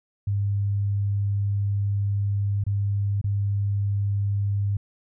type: tone with dropouts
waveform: sine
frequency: 100.7 Hz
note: G2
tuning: 47 cents sharp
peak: -21 dBFS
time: 0.27-4.77 s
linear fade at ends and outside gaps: 5 ms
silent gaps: 2.639-2.665 / 3.214-3.241 s
effects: none